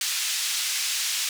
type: band-pass noise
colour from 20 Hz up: white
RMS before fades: -27 dBFS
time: 0.01-1.29 s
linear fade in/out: 2 ms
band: 2300 to 7000 Hz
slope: 12 dB/octave
effects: none